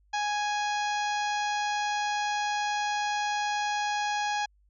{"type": "harmonic tone", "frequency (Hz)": 830.6, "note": "G#5", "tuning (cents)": 0, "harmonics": [1, 2, 3, 4, 5, 6, 7, 8], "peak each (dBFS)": [-28, -34, -38, -40, -42, -44, -45, -46], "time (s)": [0.13, 4.46], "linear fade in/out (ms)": 10, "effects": ["added 50 Hz sine -61 dBFS peak until 4.69 s"]}